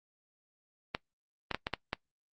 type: clicks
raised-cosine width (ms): 0.3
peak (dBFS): -15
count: 6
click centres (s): 0.949 / 1.513 / 1.546 / 1.669 / 1.737 / 1.931
effects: noise-tail reverb RT60 0.1 s tail -21 dB re dry + Opus 32 kbps